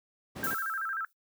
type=noise; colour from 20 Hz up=brown; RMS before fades=-32 dBFS; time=0.35-0.55 s; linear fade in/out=20 ms
type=tone with vibrato; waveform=sine; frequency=1449 Hz; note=F#6; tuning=37 cents flat; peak=-31 dBFS; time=0.43-1.05 s; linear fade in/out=2 ms; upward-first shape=square; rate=13 Hz; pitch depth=160 cents each way
type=noise with exponential decay; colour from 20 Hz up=violet; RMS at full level=-33 dBFS; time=0.44-1.13 s; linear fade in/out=0 ms; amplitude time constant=150 ms
effects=noise-tail reverb RT60 0.1 s tail -22 dB re dry + high-pass 200 Hz 12 dB/octave